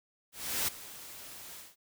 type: noise with ADSR envelope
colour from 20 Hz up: white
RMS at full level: -30 dBFS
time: 0.32-1.76 s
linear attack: 360 ms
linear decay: 8 ms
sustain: -17 dB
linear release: 180 ms
effects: none